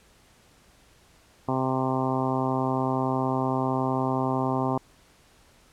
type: harmonic tone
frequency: 130.81 Hz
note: C3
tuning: in tune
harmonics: 1 / 2 / 3 / 4 / 5 / 6 / 7 / 8 / 9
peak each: -30 / -28 / -32 / -36 / -33 / -32 / -33 / -33 / -40 dBFS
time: 1.48-4.78 s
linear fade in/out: 5 ms
effects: pink hiss -58 dBFS RMS until 5.72 s + low-pass 11000 Hz 12 dB/octave